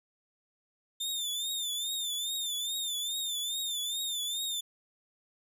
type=tone with vibrato; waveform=sawtooth; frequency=3586 Hz; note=A7; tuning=32 cents sharp; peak=-29 dBFS; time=1-4.61 s; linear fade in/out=10 ms; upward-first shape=triangle; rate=2.4 Hz; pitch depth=98 cents each way; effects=none